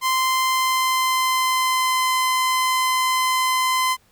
sawtooth tone with pitch glide, 1039 to 1028.8 Hz, C6 to C6, -12 to -30 cents, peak -14 dBFS, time 0.01-3.97 s, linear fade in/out 50 ms, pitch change -18 cents, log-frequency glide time 0.39-2.07 s, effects pink hiss -59 dBFS RMS until 4.11 s

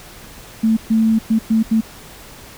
sine tone bursts at uneven times, 222.3 Hz, A3, 18 cents sharp, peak -11 dBFS, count 5, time 0.63-0.77 / 0.9-1.19 / 1.3-1.39 / 1.5-1.63 / 1.71-1.81 s, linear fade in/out 10 ms, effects pink hiss -39 dBFS RMS until 2.57 s

